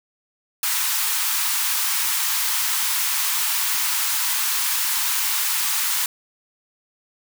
white high-pass noise, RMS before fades -22 dBFS, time 0.63-6.06 s, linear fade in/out 2 ms, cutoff 830 Hz, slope 96 dB/octave, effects none

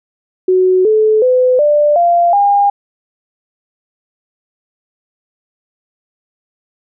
sine tone with pitch steps, 370.5 / 433 / 506.1 / 591.5 / 691.4 / 808.1 Hz, F#4 / A4 / B4 / D5 / F5 / G#5, +2 / -28 / +42 / +12 / -18 / -48 cents, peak -7 dBFS, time 0.48-2.7 s, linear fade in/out 5 ms, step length 370 ms, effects none

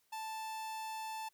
45% pulse tone, 880 Hz, A5, in tune, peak -40 dBFS, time 0.12-1.29 s, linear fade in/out 10 ms, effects white hiss -75 dBFS RMS until 1.33 s

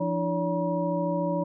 sine tone cluster, 171.9 / 295.3 / 329 / 569 / 958 Hz, F3 / D4 / E4 / C#5 / A#5, -27 / +10 / -3 / +45 / +47 cents, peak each -29 / -32 / -36 / -28 / -33 dBFS, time 0-1.44 s, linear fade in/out 10 ms, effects none

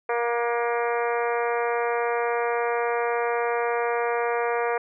harmonic tone with a mistuned harmonic, 236.4 Hz, A#3, 24 cents sharp, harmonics 2 / 3 / 4 / 5 / 6 / 7 / 8 / 9 / 10, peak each -25 / -29 / -31 / -33 / -35 / -36 / -37 / -38 / -39 dBFS, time 0.09-4.78 s, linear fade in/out 5 ms, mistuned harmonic 6, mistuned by +24 cents, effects none

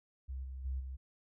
sine tone with level steps, 65.6 Hz, C2, 5 cents sharp, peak -38 / -41 / -34 / -40 dBFS, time 0.28-0.97 s, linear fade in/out 20 ms, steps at 0.43 / 0.64 / 0.79 s, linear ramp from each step 20 ms, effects none

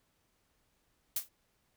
blue noise with exponential decay, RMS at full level -28 dBFS, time 1.16-1.29 s, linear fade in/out 5 ms, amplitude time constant 27 ms, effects pink hiss -75 dBFS RMS until 1.76 s

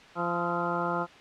harmonic tone with a mistuned harmonic, 172.7 Hz, F3, 19 cents flat, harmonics 1 / 2 / 3 / 4 / 5 / 6 / 7 / 8, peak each -35 / -35 / -35 / -35 / -35 / -35 / -35 / -35 dBFS, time 0.15-1.07 s, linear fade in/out 50 ms, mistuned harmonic 7, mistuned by +70 cents, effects white hiss -50 dBFS RMS until 1.2 s + low-pass 3000 Hz 12 dB/octave

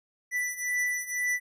square beating tone pair, 1975.5 / 1977.5 Hz, B6 / B6, 0 / +2 cents, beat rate 2 Hz, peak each -33 / -30 dBFS, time 0.31-1.4 s, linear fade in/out 50 ms, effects resampled to 32000 Hz

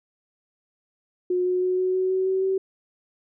sine tone with pitch steps, 361.3 / 364.2 / 367.2 / 370.2 / 373.2 / 376.2 / 379.3 / 382.3 Hz, F#4 / F#4 / F#4 / F#4 / F#4 / F#4 / F#4 / G4, -41 / -27 / -13 / +1 / +15 / +29 / +43 / -43 cents, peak -20 dBFS, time 1.3-2.58 s, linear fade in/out 5 ms, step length 160 ms, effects none

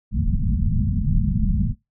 pink low-pass noise, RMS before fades -20 dBFS, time 0.11-1.75 s, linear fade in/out 50 ms, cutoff 230 Hz, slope 96 dB/octave, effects noise-tail reverb RT60 0.2 s tail -22 dB re dry

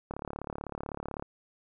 click train, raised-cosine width 1 ms, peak -22 dBFS, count 41, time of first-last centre 0.11-1.224 s, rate 35.9 Hz, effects none

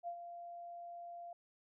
sine tone with ADSR envelope, 692 Hz, F5, 16 cents flat, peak -38 dBFS, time 0.03-1.33 s, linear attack 44 ms, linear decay 78 ms, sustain -8 dB, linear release 3 ms, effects none

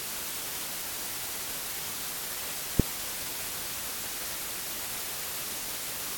click, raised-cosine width 3 ms, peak -5 dBFS, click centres 2.797 s, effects white hiss -35 dBFS RMS until 6.17 s + AAC 64 kbps

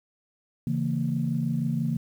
sine chord, A# diminished, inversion first, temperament equal with one note detuned, 138.59 / 164.81 / 229.1 Hz, C#3 / E3 / A#3, 0 / 0 / -30 cents, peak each -28 / -28 / -28 dBFS, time 0.67-1.97 s, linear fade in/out 2 ms, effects tanh soft clip ceiling -14 dBFS + 9-bit

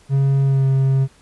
triangle tone with pitch glide, 137.1 to 134.43 Hz, C#3 to C3, -19 to +47 cents, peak -11 dBFS, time 0.09-1.08 s, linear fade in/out 50 ms, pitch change -34 cents, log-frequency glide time 0.43-0.66 s, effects pink hiss -52 dBFS RMS until 1.21 s + resampled to 24000 Hz

